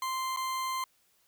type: tone with dropouts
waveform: 40% pulse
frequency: 1044 Hz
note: C6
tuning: 4 cents flat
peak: -30 dBFS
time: 0.02-0.84 s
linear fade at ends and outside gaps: 2 ms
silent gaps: 0.363-0.371 s
effects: white hiss -69 dBFS RMS until 1.27 s